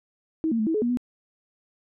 sine tone with pitch steps, 319.5 / 228.6 / 216.7 / 323.9 / 426.5 / 239.6 / 246.4 Hz, D#4 / A#3 / A3 / E4 / G#4 / A#3 / B3, +46 / -34 / -26 / -30 / +46 / +48 / -4 cents, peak -21 dBFS, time 0.44-0.972 s, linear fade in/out 0 ms, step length 76 ms, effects none

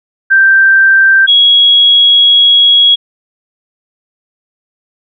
sine tone pair in turn, 1568 / 3322 Hz, G6 / G#7, 0 / 0 cents, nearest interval octave + minor second, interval 1300 cents, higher second, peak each -3 dBFS, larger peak neither, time 0.3-1.27 / 1.27-2.96 s, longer second, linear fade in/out 20 ms, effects none

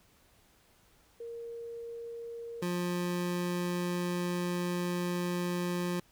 sine / 25% pulse tone pair in turn, 466.3 / 176.69 Hz, A#4 / F3, +1 / +20 cents, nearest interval octave + perfect fourth, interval 1681 cents, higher first, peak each -39 / -27 dBFS, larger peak second, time 1.2-2.62 / 2.62-6 s, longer second, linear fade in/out 5 ms, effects pink hiss -65 dBFS RMS until 6.11 s

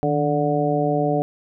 harmonic tone with a mistuned harmonic, 146.3 Hz, D3, 6 cents flat, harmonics 1 / 2 / 3 / 4 / 5, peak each -24 / -24 / -24 / -24 / -24 dBFS, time 0.03-1.22 s, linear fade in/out 0 ms, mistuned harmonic 1, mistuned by +85 cents, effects none

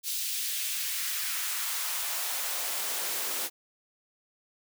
white noise with high-pass filter sweep, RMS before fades -32 dBFS, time 0.03-3.5 s, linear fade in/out 50 ms, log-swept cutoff 3800 to 310 Hz, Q 1.1, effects none

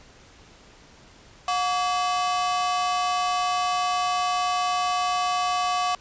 45% pulse ring-modulated tone, 932.3 Hz, A#5, in tune, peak -19 dBFS, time 1.48-5.95 s, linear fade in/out 2 ms, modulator 210 Hz, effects pink hiss -51 dBFS RMS until 6 s + resampled to 16000 Hz

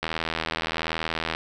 click train, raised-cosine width 0.3 ms, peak -10 dBFS, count 108, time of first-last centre 0.03-1.349 s, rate 81.1 Hz, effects none

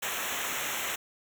pink noise with comb filter, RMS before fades -33 dBFS, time 0.02-0.96 s, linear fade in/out 10 ms, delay 0.21 ms, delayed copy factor -1, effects none

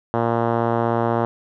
5% pulse tone with low-pass filter, 116.54 Hz, A#2, in tune, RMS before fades -20 dBFS, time 0.14-1.25 s, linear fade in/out 0 ms, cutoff 900 Hz, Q 0.87, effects none

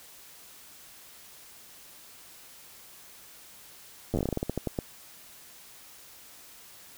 slowing click train, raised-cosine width 2 ms, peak -15 dBFS, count 16, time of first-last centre 4.14-4.788 s, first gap 9 ms, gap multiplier 1.2, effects white hiss -51 dBFS RMS until 6.97 s

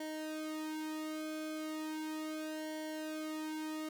sawtooth tone with flanger, 311.1 Hz, D#4, in tune, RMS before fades -41 dBFS, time 0-3.89 s, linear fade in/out 5 ms, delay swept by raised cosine 0.78 to 2.18 ms, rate 0.36 Hz, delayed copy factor -0.85, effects none

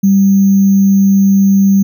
sine tone with sample-and-hold, 196 Hz, G3, in tune, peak -5 dBFS, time 0.03-1.83 s, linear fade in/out 10 ms, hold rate 6300 Hz, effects none

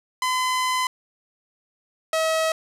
sawtooth tone pair in turn, 1018 / 641.3 Hz, C6 / E5, -48 / -48 cents, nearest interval minor sixth, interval 800 cents, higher first, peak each -17 / -16 dBFS, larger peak second, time 0.22-0.87 / 2.13-2.52 s, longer first, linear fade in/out 2 ms, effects low-pass 11000 Hz 12 dB/octave + 9-bit

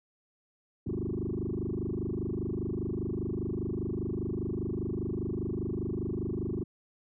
sine tone with frequency modulation, 228.1 Hz, A#3, 37 cents flat, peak -29 dBFS, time 0.86-6.64 s, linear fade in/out 10 ms, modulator 25 Hz, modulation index 6.5, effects tanh soft clip ceiling -26 dBFS

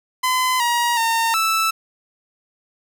sawtooth tone with pitch steps, 1019 / 951 / 913 / 1318 Hz, C6 / A#5 / A#5 / E6, -46 / +34 / -36 / -1 cents, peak -13 dBFS, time 0.23-1.71 s, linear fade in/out 10 ms, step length 370 ms, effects none

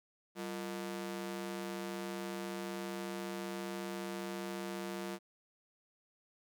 sawtooth ring-modulated tone, 270.7 Hz, C#4, 41 cents flat, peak -32 dBFS, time 0.35-5.19 s, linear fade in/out 50 ms, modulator 78 Hz, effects none

